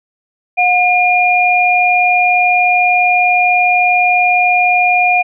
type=tone pair together; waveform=sine; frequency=721.3 / 2417 Hz; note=F#5 / D7; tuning=-44 / +49 cents; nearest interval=octave + major sixth; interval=2093 cents; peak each=-11 dBFS; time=0.57-5.23 s; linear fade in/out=20 ms; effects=none